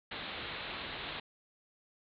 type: low-pass noise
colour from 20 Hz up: white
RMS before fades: -42 dBFS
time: 0.11-1.2 s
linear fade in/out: 5 ms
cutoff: 4100 Hz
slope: 96 dB/octave
effects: none